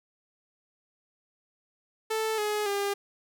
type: tone with pitch steps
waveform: sawtooth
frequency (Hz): 440 / 420.6 / 402.1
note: A4 / G#4 / G4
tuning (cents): 0 / +22 / +44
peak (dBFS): -23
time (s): 2.1-2.94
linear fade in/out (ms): 10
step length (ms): 280
effects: none